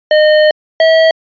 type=tone pair in turn; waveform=square; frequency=612 / 646.1 Hz; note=D#5 / E5; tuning=-29 / -35 cents; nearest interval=minor second; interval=94 cents; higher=second; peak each=-6 dBFS; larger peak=neither; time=0.11-0.51 / 0.8-1.11 s; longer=first; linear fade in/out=2 ms; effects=resampled to 11025 Hz